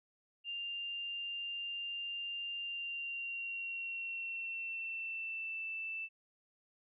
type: tone with pitch glide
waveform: sine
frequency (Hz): 2794 to 2654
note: F7 to E7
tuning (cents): 0 to +11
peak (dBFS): -38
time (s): 0.44-6.09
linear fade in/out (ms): 50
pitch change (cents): -89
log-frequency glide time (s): 2.6-5.66
effects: none